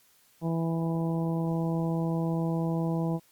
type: harmonic tone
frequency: 164.81 Hz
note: E3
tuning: in tune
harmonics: 1 / 2 / 3 / 4 / 5 / 6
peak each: -27 / -33 / -37 / -39 / -41 / -43 dBFS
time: 0.41-3.2 s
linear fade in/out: 50 ms
effects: white hiss -63 dBFS RMS until 3.31 s + Opus 48 kbps